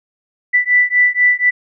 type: beating tone pair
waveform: sine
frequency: 1975.5 / 1979.6 Hz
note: B6 / B6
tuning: 0 / +4 cents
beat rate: 4.1 Hz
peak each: -13 dBFS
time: 0.53-1.51 s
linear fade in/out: 20 ms
effects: none